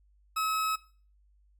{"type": "tone", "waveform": "40% pulse", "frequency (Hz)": 1285, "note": "E6", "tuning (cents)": -45, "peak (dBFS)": -27, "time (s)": [0.36, 0.76], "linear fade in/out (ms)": 10, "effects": ["noise-tail reverb RT60 0.4 s tail -17 dB re dry", "added 50 Hz sine -61 dBFS peak until 1.59 s"]}